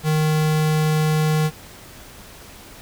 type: tone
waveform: square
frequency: 154.9 Hz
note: D#3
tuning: 7 cents flat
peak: -17 dBFS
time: 0.03-1.51 s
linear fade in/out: 50 ms
effects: pink hiss -42 dBFS RMS until 2.81 s